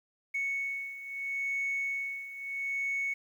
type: beating tone pair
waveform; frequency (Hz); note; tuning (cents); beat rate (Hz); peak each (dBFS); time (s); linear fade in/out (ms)
sine; 2215 / 2215.76; C#7 / C#7; -2 / -1; 0.76; -36 / -32; 0.34-3.14; 10
effects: tanh soft clip ceiling -26 dBFS + 10-bit